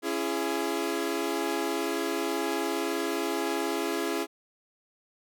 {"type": "chord", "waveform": "sawtooth", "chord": "C# minor", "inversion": "none", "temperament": "equal with one note detuned", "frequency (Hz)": [277.2, 336.9, 415.3], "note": ["C#4", "E4", "G#4"], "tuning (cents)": [0, 38, 0], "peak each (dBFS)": [-30, -27, -28], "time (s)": [0.02, 4.27], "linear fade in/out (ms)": 50, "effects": []}